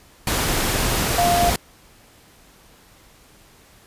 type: tone in noise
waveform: sine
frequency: 698.5 Hz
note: F5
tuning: in tune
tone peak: -16 dBFS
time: 1.18-1.5 s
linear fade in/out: 2 ms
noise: pink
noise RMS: -21 dBFS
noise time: 0.27-1.56 s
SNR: +2 dB
effects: pink hiss -51 dBFS RMS until 3.86 s + resampled to 32000 Hz